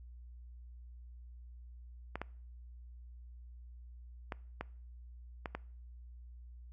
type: clicks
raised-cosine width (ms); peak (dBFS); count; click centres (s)
0.5; -23; 6; 2.156 / 2.216 / 4.322 / 4.61 / 5.458 / 5.55
effects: noise-tail reverb RT60 0.5 s tail -23 dB re dry + added 60 Hz sine -49 dBFS peak until 6.72 s